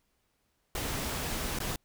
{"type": "noise with dropouts", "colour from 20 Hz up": "pink", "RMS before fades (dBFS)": -34, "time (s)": [0.75, 1.76], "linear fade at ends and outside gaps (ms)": 2, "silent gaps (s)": [1.588, 1.602], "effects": ["pink hiss -75 dBFS RMS until 1.84 s"]}